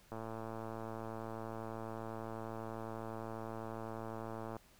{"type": "click train", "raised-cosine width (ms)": 1, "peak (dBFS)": -30, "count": 499, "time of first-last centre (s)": [0.12, 4.566], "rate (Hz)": 112, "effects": ["pink hiss -65 dBFS RMS until 4.79 s"]}